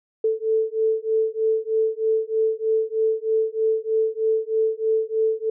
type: beating tone pair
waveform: sine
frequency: 440 / 443.2 Hz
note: A4 / A4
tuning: 0 / +13 cents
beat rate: 3.2 Hz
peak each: -22 dBFS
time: 0.24-5.5 s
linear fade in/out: 5 ms
effects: none